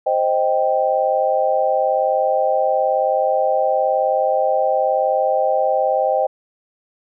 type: chord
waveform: sine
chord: C minor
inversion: none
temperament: equal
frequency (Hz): 523.3 / 622.3 / 784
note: C5 / Eb5 / G5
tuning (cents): 0 / 0 / 0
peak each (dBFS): -19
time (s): 0.06-6.27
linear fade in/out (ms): 10
effects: none